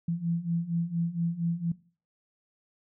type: beating tone pair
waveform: sine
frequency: 166.5 / 170.8 Hz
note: E3 / F3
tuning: +18 / -38 cents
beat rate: 4.3 Hz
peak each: -32 / -29 dBFS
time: 0.08-1.72 s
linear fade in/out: 5 ms
effects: noise-tail reverb RT60 0.4 s tail -19 dB re dry